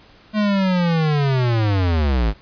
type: linear sweep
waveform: square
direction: down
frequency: 215.5 to 49.4 Hz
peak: -16 dBFS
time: 0.33-2.34 s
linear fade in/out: 50 ms
effects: pink hiss -49 dBFS RMS until 2.41 s + resampled to 11025 Hz

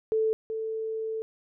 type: tone pair in turn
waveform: sine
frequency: 440 / 442.5 Hz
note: A4 / A4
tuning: 0 / +10 cents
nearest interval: unison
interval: 10 cents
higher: second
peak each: -22 / -29 dBFS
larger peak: first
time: 0.12-0.33 / 0.5-1.22 s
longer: second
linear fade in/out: 0 ms
effects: none

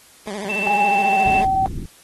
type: tone with vibrato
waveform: 15% pulse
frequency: 202.9 Hz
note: G#3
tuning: 40 cents flat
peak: -20 dBFS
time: 0.27-1.45 s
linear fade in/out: 2 ms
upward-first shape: sine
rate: 14 Hz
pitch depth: 110 cents each way
type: tone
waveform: sine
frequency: 2665 Hz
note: E7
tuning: 18 cents sharp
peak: -21 dBFS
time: 0.49-1.41 s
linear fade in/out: 10 ms
type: tone with pitch glide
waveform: sine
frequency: 818 to 767.6 Hz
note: G#5 to G5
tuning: -26 to -37 cents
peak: -15 dBFS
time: 0.67-1.66 s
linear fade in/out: 0 ms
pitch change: -111 cents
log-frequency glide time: 0.8-1.26 s
type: low-pass noise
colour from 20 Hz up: pink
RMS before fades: -29 dBFS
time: 1.25-1.86 s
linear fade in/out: 5 ms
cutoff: 350 Hz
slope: 48 dB/octave
effects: white hiss -49 dBFS RMS until 2.03 s + AAC 32 kbps

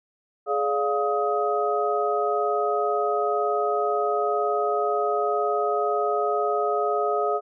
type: tone cluster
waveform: sine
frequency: 420.1 / 579 / 701 / 1260 Hz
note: G#4 / D5 / F5 / D#6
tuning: +20 / -25 / +6 / +21 cents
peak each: -25 / -29 / -26 / -27 dBFS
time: 0.46-7.41 s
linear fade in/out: 50 ms
effects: none

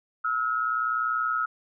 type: tone pair together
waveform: sine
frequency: 1300 / 1420.6 Hz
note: E6 / F6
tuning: -24 / +29 cents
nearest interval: major second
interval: 153 cents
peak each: -25 / -29 dBFS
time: 0.24-1.46 s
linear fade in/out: 10 ms
effects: none

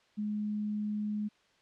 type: tone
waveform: sine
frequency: 210 Hz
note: G#3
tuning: 19 cents sharp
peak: -31 dBFS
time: 0.17-1.29 s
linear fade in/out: 20 ms
effects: white hiss -67 dBFS RMS until 1.61 s + low-pass 4000 Hz 12 dB/octave

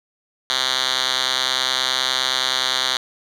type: tone with band-pass filter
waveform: 5% pulse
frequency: 129.7 Hz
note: C3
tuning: 15 cents flat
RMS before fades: -21 dBFS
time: 0.5-2.97 s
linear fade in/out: 0 ms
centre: 3700 Hz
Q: 2
effects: none

